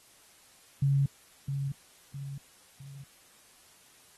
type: tone with echo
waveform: sine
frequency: 138.7 Hz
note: C#3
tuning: 1 cent sharp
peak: -22 dBFS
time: 0.82-1.06 s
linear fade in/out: 5 ms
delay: 660 ms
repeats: 3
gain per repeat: -7 dB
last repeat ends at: 3.04 s
effects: white hiss -59 dBFS RMS until 4.17 s + AAC 32 kbps